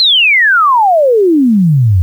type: exponential sweep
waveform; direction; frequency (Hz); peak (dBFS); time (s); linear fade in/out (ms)
sine; down; 4226 to 84.6; -5; 0-2.02; 0
effects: 7-bit